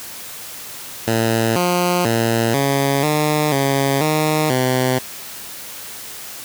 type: tone with pitch steps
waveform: 10% pulse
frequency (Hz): 113.5 / 177.5 / 114.8 / 138.7 / 151.3 / 137.6 / 154.3 / 128.2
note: A#2 / F3 / A#2 / C#3 / D#3 / C#3 / D#3 / C3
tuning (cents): -46 / +28 / -26 / +1 / -48 / -12 / -14 / -35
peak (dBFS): -7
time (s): 1.07-4.99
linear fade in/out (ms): 10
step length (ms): 490
effects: white hiss -33 dBFS RMS until 6.44 s + high-pass 60 Hz 12 dB/octave